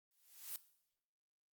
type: noise with exponential growth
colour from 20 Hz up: blue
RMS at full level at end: -42 dBFS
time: 0.11-0.56 s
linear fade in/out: 1 ms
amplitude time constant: 97 ms
effects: noise-tail reverb RT60 0.8 s tail -17 dB re dry + Opus 48 kbps